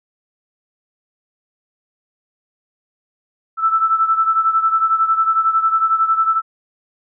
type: beating tone pair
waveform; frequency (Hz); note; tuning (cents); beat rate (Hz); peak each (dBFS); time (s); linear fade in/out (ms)
sine; 1318.5 / 1329.5; E6 / E6; 0 / +14; 11; -14 / -19; 3.57-6.42; 50
effects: none